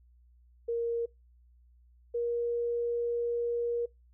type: tone pair in turn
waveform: sine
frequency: 467.4 / 473.7 Hz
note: A#4 / A#4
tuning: +5 / +28 cents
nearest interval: unison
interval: 23 cents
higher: second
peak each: -28 dBFS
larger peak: neither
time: 0.68-1.06 / 2.14-3.86 s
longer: second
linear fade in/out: 10 ms
effects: noise-tail reverb RT60 0.2 s tail -24 dB re dry + added 60 Hz sine -58 dBFS peak until 4.13 s